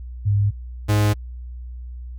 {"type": "tone pair in turn", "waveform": ["sine", "45% pulse"], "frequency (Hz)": [101.8, 104.54], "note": ["G#2", "G#2"], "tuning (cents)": [-34, 12], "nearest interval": "unison", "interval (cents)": 46, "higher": "second", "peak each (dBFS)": -15, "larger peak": "neither", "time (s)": [[0.25, 0.51], [0.88, 1.14]], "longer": "neither", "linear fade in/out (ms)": 20, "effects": ["added 61 Hz sine -31 dBFS peak until 2.18 s"]}